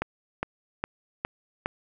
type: click train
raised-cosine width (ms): 0.5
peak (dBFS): -12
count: 5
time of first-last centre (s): 0.02-1.659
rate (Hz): 2.44
effects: none

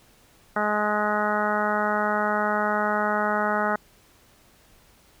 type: harmonic tone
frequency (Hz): 210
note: G#3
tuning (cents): +19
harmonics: 1 / 2 / 3 / 4 / 5 / 6 / 7 / 8 / 9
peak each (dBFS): -30 / -32 / -28 / -28 / -33 / -28 / -29 / -39 / -35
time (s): 0.56-3.76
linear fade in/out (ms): 5
effects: pink hiss -57 dBFS RMS until 5.2 s

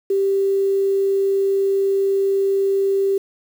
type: tone with quantisation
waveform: sine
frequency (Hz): 392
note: G4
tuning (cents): 0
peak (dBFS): -15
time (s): 0.1-3.18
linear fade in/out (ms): 5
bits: 7
effects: none

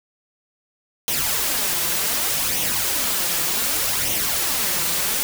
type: noise with flanger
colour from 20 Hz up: white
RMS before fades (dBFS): -22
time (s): 1.08-5.23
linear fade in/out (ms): 0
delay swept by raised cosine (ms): 0.32 to 5.92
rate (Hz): 0.66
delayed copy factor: +0.55
effects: none

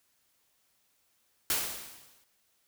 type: noise with exponential decay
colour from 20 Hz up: white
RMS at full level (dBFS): -27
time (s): 1.5-2.24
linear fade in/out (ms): 1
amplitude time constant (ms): 160
effects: white hiss -72 dBFS RMS until 2.67 s

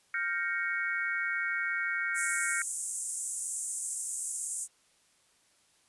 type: chord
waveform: sine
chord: G half-diminished seventh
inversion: third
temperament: equal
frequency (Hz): 1396.9 / 1568 / 1864.7 / 2217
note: F6 / G6 / Bb6 / Db7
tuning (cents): 0 / 0 / 0 / 0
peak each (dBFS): -35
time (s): 0.14-2.62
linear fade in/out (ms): 2
type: band-pass noise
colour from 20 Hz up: white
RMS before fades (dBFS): -36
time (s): 2.14-4.68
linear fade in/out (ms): 50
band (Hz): 7200 to 9700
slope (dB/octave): 48
effects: white hiss -67 dBFS RMS until 5.88 s + resampled to 24000 Hz

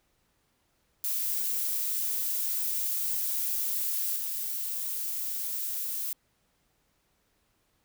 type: noise with level steps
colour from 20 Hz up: violet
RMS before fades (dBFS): -30 / -33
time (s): 1.04-6.13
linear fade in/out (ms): 2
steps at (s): 4.16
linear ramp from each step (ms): 2
effects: pink hiss -72 dBFS RMS until 7.84 s

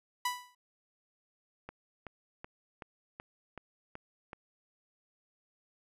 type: tone with exponential decay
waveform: sawtooth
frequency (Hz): 987.8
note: B5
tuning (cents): 0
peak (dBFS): -24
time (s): 0.25-0.55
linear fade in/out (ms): 5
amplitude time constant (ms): 64
type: click train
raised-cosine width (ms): 0.5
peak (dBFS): -28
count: 8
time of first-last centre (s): 1.69-4.332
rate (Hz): 2.65
effects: resampled to 32000 Hz

